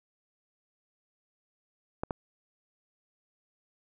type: clicks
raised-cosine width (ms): 1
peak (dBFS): -17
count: 2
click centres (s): 2.035 / 2.108
effects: none